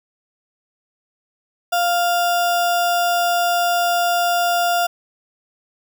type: tone with sample-and-hold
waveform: sine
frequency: 698.5 Hz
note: F5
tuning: in tune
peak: -15 dBFS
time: 1.72-4.87 s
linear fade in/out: 10 ms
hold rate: 2100 Hz
effects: none